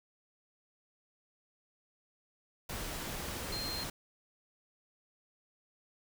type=tone in noise; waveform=sine; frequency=4186 Hz; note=C8; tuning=in tune; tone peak=-38 dBFS; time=3.52-3.84 s; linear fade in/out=5 ms; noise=pink; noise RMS=-40 dBFS; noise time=2.69-3.9 s; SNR=-1 dB; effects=none